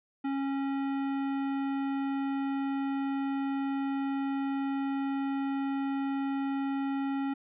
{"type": "tone with tanh clipping", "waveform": "sine", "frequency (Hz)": 274.2, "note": "C#4", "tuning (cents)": -19, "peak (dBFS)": -31, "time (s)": [0.24, 7.34], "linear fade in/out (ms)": 10, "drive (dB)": 17, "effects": ["resampled to 8000 Hz"]}